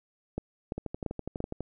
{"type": "two click trains", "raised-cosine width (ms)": 2, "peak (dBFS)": [-18, -21], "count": [4, 11], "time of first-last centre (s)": [[0.38, 1.404], [0.78, 1.606]], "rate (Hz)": [2.93, 12.1], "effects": []}